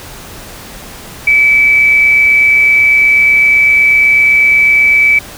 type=tone with amplitude modulation; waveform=sine; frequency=2300 Hz; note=D7; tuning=37 cents flat; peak=-3 dBFS; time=1.27-5.19 s; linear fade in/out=5 ms; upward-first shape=sine; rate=128 Hz; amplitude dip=35%; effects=pink hiss -30 dBFS RMS until 5.37 s